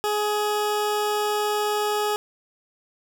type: tone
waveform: 20% pulse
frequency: 419.1 Hz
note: G#4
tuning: 16 cents sharp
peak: -17 dBFS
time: 0.04-2.16 s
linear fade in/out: 0 ms
effects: none